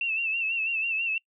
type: tone with vibrato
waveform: sine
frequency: 2677 Hz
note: E7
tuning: 26 cents sharp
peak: -25 dBFS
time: 0.01-1.18 s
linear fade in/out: 2 ms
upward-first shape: sine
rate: 6.1 Hz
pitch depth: 63 cents each way
effects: noise-tail reverb RT60 0.1 s tail -25 dB re dry